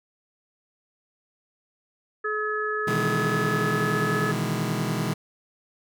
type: harmonic tone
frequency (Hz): 426.5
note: G#4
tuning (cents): +46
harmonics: 1 / 3 / 4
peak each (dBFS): -29 / -29 / -29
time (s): 2.24-4.32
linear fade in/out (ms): 10
type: chord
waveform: sawtooth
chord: E major seventh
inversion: second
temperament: just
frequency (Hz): 123.61 / 154.51 / 164.81 / 206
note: B2 / D#3 / E3 / G#3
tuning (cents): +2 / -12 / 0 / -14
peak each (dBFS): -26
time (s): 2.87-5.14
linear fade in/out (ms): 10
effects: none